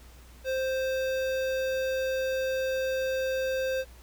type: tone with notch filter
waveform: square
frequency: 524 Hz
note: C5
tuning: 2 cents sharp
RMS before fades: -29 dBFS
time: 0.44-3.85 s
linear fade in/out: 50 ms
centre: 9100 Hz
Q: 0.83
effects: added 60 Hz sine -49 dBFS peak until 4.02 s + pink hiss -56 dBFS RMS until 4.02 s